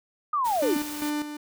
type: linear sweep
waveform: sine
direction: down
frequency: 1247 to 251.1 Hz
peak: -22 dBFS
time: 0.33-0.77 s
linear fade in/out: 5 ms
type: noise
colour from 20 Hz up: white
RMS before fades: -38 dBFS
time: 0.44-1.11 s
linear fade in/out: 20 ms
type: tone with tremolo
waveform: 45% pulse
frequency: 297.3 Hz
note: D4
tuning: 21 cents sharp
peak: -26 dBFS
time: 0.62-1.37 s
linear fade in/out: 5 ms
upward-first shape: square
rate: 2.5 Hz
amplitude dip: 60%
effects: none